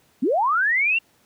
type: linear sweep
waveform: sine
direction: up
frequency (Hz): 207.7 to 2794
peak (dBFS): -17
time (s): 0.22-0.99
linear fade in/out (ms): 10
effects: pink hiss -60 dBFS RMS until 1.25 s + high-pass 100 Hz 12 dB/octave